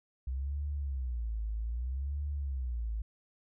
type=tone with vibrato; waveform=sine; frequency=62.5 Hz; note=B1; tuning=21 cents sharp; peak=-32 dBFS; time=0.27-3.02 s; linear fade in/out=5 ms; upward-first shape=sine; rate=0.63 Hz; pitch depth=260 cents each way; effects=none